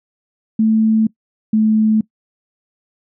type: tone pair in turn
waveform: sine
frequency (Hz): 220 / 217.3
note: A3 / A3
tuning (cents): 0 / -21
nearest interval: unison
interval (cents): 21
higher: first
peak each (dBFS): -10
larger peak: neither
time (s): 0.59-1.07 / 1.53-2.01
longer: neither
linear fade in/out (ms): 5
effects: noise-tail reverb RT60 0.1 s tail -21 dB re dry